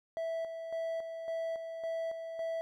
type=tone with tremolo; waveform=triangle; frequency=657 Hz; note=E5; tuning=6 cents flat; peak=-31 dBFS; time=0.17-2.61 s; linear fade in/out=0 ms; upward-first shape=square; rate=1.8 Hz; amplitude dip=50%; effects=none